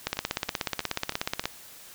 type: two click trains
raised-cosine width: 0.2 ms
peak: -19 / -9 dBFS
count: 5 / 24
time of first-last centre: 0.17-1.44 / 0.07-1.456 s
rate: 3.15 / 16.6 Hz
effects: white hiss -48 dBFS RMS until 1.94 s